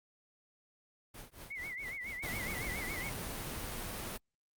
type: noise with tremolo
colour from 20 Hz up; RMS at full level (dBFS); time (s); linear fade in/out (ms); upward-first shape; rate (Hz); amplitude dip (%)
pink; -47; 1.14-2.82; 5; triangle; 4.4; 100
type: tone with vibrato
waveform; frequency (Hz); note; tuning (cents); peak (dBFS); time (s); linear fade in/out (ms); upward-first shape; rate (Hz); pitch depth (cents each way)
sine; 2093; C7; 0; -39; 1.5-3.1; 10; sine; 7.2; 120
type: noise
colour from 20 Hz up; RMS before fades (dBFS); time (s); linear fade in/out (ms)
pink; -40; 2.22-4.18; 20
effects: Opus 32 kbps